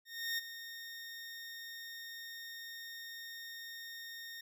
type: tone with ADSR envelope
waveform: 20% pulse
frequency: 1842 Hz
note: A#6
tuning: 21 cents flat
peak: -28 dBFS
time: 0.05-4.41 s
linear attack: 330 ms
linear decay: 20 ms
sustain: -12 dB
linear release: 5 ms
effects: none